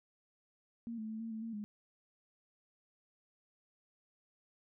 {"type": "tone with pitch steps", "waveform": "sine", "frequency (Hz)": [232, 218.2, 219.8, 227, 220.3, 227.7, 208.6], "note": ["A#3", "A3", "A3", "A#3", "A3", "A#3", "G#3"], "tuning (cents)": [-8, -14, -2, -46, 2, -40, 8], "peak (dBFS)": -39, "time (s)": [0.87, 1.64], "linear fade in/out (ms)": 0, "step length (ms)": 110, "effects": []}